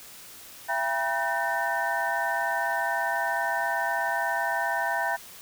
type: tone cluster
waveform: sine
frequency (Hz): 674 / 794 / 962 / 1530 / 1807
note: E5 / G5 / B5 / G6 / A6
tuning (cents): +38 / +22 / -46 / -42 / +46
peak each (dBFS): -31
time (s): 0.68-5.17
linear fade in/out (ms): 20
effects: white hiss -46 dBFS RMS until 5.41 s